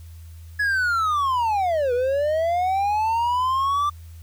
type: linear two-way sweep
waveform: triangle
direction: down then up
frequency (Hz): 1700 to 478.7 to 1184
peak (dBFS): -17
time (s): 0.59-3.9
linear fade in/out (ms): 10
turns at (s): 1.93
effects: added 82 Hz sine -38 dBFS peak until 4.22 s + white hiss -56 dBFS RMS until 4.22 s